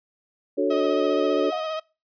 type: chord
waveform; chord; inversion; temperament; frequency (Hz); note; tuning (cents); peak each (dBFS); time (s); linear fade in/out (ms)
sine; D major seventh; none; equal; 293.7 / 370 / 440 / 554.4; D4 / F#4 / A4 / C#5; 0 / 0 / 0 / 0; -25; 0.57-1.51; 20
type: tone with vibrato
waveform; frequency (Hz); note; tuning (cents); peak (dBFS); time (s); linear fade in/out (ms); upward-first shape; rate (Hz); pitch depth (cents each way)
30% pulse; 630; D#5; +21; -24; 0.7-1.8; 10; sine; 15; 25
type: tone with exponential decay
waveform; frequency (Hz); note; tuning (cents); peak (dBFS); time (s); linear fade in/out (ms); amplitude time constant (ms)
sine; 715; F5; +41; -25; 1.52-1.8; 5; 59
effects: noise-tail reverb RT60 0.3 s tail -24 dB re dry + resampled to 11025 Hz